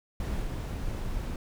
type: noise with level steps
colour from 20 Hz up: brown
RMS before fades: -31 / -33 dBFS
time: 0.2-1.36 s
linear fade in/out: 2 ms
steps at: 0.41 s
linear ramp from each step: 20 ms
effects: none